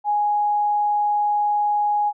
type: tone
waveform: sine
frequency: 830.6 Hz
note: G#5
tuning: in tune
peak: -17 dBFS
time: 0.04-2.13 s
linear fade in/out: 50 ms
effects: none